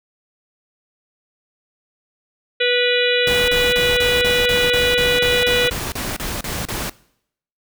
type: harmonic tone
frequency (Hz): 490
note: B4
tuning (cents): -14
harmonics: 1 / 3 / 4 / 5 / 6 / 7 / 8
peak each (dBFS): -18 / -24 / -24 / -22 / -24 / -25 / -25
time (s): 2.6-5.7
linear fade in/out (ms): 10
type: noise bursts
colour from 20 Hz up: pink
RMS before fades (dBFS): -25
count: 15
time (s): 3.27-6.896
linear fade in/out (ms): 0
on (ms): 210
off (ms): 34
effects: noise-tail reverb RT60 0.7 s tail -21 dB re dry